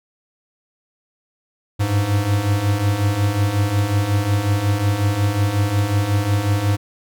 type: beating tone pair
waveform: square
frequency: 98 / 103.5 Hz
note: G2 / G#2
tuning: 0 / -5 cents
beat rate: 5.5 Hz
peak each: -23 / -18 dBFS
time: 1.79-6.77 s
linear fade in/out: 20 ms
effects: none